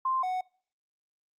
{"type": "tone pair in turn", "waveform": ["sine", "triangle"], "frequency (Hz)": [1046.5, 740], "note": ["C6", "F#5"], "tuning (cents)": [0, 0], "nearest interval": "tritone", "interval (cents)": 600, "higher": "first", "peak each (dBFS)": [-25, -26], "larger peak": "first", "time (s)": [[0.05, 0.23], [0.23, 0.41]], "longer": "neither", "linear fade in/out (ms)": 5, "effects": ["noise-tail reverb RT60 0.5 s tail -26 dB re dry", "Opus 48 kbps"]}